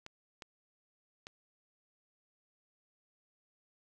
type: clicks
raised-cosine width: 0.2 ms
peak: -28 dBFS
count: 3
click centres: 0.064 / 0.422 / 1.269 s
effects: none